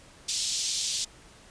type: band-pass noise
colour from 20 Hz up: white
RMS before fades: -30 dBFS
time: 0.28-1.05 s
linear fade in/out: 10 ms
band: 3400 to 7300 Hz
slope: 24 dB/octave
effects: pink hiss -53 dBFS RMS until 1.5 s + resampled to 22050 Hz